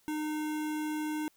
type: tone with notch filter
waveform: square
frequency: 305.6 Hz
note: D#4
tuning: 31 cents flat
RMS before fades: -34 dBFS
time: 0.08-1.28 s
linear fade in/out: 0 ms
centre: 4600 Hz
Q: 1.9
effects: white hiss -68 dBFS RMS until 1.36 s